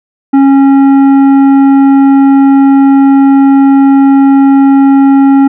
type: tone with tanh clipping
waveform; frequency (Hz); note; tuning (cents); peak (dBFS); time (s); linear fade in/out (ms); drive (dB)
sine; 274; C#4; -20; -3; 0.33-5.48; 10; 10
effects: none